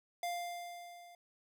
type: tone with level ramp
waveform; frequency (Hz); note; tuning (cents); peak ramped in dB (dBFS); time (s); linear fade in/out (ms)
square; 698.5; F5; 0; -35 to -55; 0.23-1.15; 2
effects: none